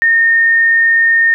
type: tone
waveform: sine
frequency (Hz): 1832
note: A#6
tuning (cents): -31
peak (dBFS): -7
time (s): 0.02-1.34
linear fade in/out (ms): 0
effects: none